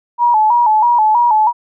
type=tone with vibrato; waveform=sine; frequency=908 Hz; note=A#5; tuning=46 cents flat; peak=-8 dBFS; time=0.18-1.53 s; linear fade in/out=50 ms; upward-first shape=square; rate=3.1 Hz; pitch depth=91 cents each way; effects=none